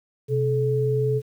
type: tone pair together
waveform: sine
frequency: 128.5 / 431.4 Hz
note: C3 / A4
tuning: -31 / -34 cents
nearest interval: octave + major sixth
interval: 2097 cents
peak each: -22 dBFS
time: 0.28-1.22 s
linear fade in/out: 50 ms
effects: 9-bit